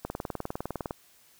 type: click train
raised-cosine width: 1 ms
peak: -18 dBFS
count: 18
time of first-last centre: 0.05-0.909 s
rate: 19.8 Hz
effects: white hiss -60 dBFS RMS until 1.39 s